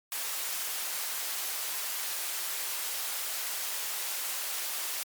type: high-pass noise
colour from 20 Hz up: white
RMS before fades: -34 dBFS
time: 0.12-5.03 s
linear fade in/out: 0 ms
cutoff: 600 Hz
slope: 12 dB/octave
effects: MP3 96 kbps